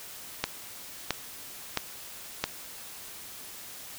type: click train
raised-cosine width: 0.2 ms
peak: -8 dBFS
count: 4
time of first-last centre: 0.44-2.44 s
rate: 1.5 Hz
effects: white hiss -44 dBFS RMS until 3.98 s